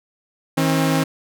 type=tone pair together; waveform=sawtooth; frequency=159.6 / 268.6 Hz; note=D#3 / C4; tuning=+44 / +46 cents; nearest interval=major sixth; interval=902 cents; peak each=-15 dBFS; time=0.57-1.04 s; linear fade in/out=10 ms; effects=none